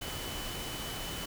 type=tone in noise; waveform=sine; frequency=3000 Hz; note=F#7; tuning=23 cents sharp; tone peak=-44 dBFS; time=0.01-1.26 s; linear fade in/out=10 ms; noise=pink; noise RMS=-39 dBFS; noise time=0.01-1.26 s; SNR=-8 dB; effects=none